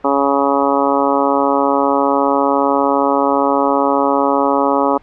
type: harmonic tone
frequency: 139.6 Hz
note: C#3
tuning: 13 cents sharp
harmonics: 2 / 3 / 4 / 5 / 6 / 7 / 8 / 9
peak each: -18 / -20 / -18 / -23 / -19 / -20 / -21 / -22 dBFS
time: 0.04-4.98 s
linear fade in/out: 10 ms
effects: pink hiss -46 dBFS RMS until 5.02 s + low-pass 2000 Hz 12 dB/octave